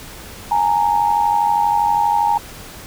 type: tone pair together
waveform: sine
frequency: 830.6 / 923.1 Hz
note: G#5 / A#5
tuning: 0 / -17 cents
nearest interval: major second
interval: 183 cents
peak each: -16 dBFS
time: 0.51-2.38 s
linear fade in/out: 5 ms
effects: pink hiss -36 dBFS RMS until 2.86 s